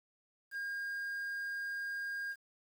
triangle tone with quantisation, 1616 Hz, G#6, 48 cents flat, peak -35 dBFS, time 0.51-2.36 s, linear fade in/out 50 ms, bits 10, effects none

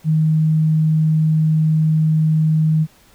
sine tone, 156.9 Hz, D#3, 15 cents sharp, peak -12 dBFS, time 0.04-2.87 s, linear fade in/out 50 ms, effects pink hiss -51 dBFS RMS until 3.14 s

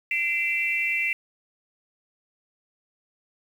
sine tone cluster, 2057 / 2348 / 2695 Hz, C7 / D7 / E7, -30 / -1 / +38 cents, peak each -27 dBFS, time 0.11-1.13 s, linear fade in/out 2 ms, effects 8-bit

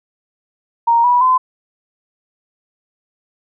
sine tone with pitch steps, 932.3 / 976.4 / 1022.6 Hz, A#5 / B5 / C6, 0 / -20 / -40 cents, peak -9 dBFS, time 0.87-1.38 s, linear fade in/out 10 ms, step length 170 ms, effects none

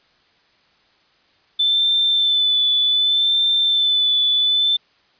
sine tone with vibrato, 3520 Hz, A7, in tune, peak -14 dBFS, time 1.59-4.77 s, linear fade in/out 10 ms, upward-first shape sine, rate 0.66 Hz, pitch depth 25 cents each way, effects white hiss -58 dBFS RMS until 5.19 s + resampled to 11025 Hz

